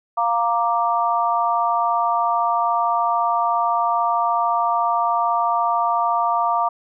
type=chord; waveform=sine; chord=Bb major; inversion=second; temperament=equal; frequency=698.5 / 932.3 / 1174.7 Hz; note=F5 / Bb5 / D6; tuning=0 / 0 / 0 cents; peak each=-21 dBFS; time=0.17-6.69 s; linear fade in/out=10 ms; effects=none